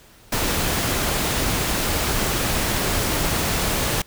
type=noise; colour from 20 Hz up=pink; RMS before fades=-22 dBFS; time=0.32-4.02 s; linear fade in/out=5 ms; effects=pink hiss -50 dBFS RMS until 4.06 s